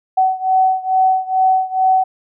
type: beating tone pair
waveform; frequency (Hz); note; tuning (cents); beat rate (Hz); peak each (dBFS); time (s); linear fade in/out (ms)
sine; 753 / 755.3; F#5 / F#5; +30 / +35; 2.3; -14 / -16; 0.17-2.04; 10
effects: none